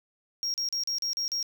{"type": "tone bursts", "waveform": "triangle", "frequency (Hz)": 5588, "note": "F8", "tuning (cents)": 0, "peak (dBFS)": -26, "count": 7, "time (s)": [0.43, 1.428], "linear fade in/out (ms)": 0, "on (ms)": 110, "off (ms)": 38, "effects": ["10-bit"]}